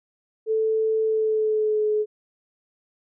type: tone with pitch glide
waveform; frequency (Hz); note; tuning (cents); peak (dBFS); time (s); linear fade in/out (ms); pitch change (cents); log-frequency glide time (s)
sine; 440 to 425.3; A4 to G#4; 0 to +41; -19; 0.46-2.06; 50; -59; 1.04-1.88
effects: none